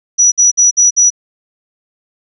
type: tone bursts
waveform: sine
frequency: 5870 Hz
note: F#8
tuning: 15 cents flat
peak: -5 dBFS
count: 5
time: 0.18-1.104 s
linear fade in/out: 20 ms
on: 140 ms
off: 56 ms
effects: none